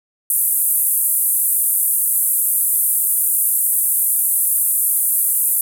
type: band-pass noise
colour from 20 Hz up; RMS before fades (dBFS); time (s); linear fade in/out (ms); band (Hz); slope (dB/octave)
white; -17; 0.3-5.61; 2; 9100 to 14000; 48
effects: none